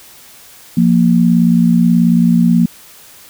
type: tone pair together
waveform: sine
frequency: 174.61 / 233.1 Hz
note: F3 / A#3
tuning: 0 / 0 cents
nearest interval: perfect fourth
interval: 500 cents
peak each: -10 dBFS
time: 0.77-2.66 s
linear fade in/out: 5 ms
effects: white hiss -40 dBFS RMS until 3.29 s